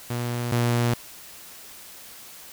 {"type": "tone pair in turn", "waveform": "sawtooth", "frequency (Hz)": [120.4, 119.5], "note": ["B2", "A#2"], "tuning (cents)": [-44, 43], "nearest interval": "unison", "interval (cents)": 13, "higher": "first", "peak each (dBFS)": [-22, -16], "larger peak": "second", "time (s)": [[0.1, 0.52], [0.52, 0.94]], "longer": "neither", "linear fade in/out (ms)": 5, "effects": ["white hiss -44 dBFS RMS until 2.52 s"]}